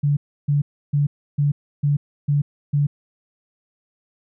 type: tone bursts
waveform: sine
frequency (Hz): 144.4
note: D3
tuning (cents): -29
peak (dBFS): -15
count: 7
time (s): 0.03-2.87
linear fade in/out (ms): 10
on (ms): 140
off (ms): 310
effects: none